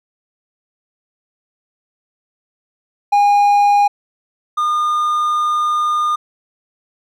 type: tone pair in turn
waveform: triangle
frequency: 816 / 1215.4 Hz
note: G#5 / D#6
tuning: -31 / -41 cents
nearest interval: perfect fifth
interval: 690 cents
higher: second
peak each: -7 / -12 dBFS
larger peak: first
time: 3.12-3.88 / 4.57-6.16 s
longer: second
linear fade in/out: 10 ms
effects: none